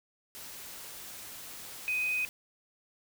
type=tone in noise; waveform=sine; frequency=2504 Hz; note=D#7; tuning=10 cents sharp; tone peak=-28 dBFS; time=1.88-2.25 s; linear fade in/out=0 ms; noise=white; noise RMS=-45 dBFS; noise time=0.35-2.29 s; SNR=+14 dB; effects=none